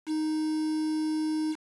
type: tone with quantisation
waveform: triangle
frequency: 311.1 Hz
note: D#4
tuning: in tune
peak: -24 dBFS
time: 0.06-1.56 s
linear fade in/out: 50 ms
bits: 7
effects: resampled to 24000 Hz